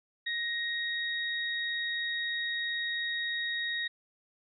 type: tone pair together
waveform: sine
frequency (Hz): 1878 / 3761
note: A#6 / A#7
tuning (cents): +12 / +15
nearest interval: octave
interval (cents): 1203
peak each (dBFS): -32 / -35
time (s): 0.26-3.88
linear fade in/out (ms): 10
effects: none